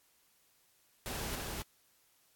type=noise with echo; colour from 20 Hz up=pink; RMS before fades=-39 dBFS; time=1.06-1.35 s; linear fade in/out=0 ms; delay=270 ms; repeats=1; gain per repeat=-2 dB; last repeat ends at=1.62 s; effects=white hiss -70 dBFS RMS until 2.35 s + AAC 64 kbps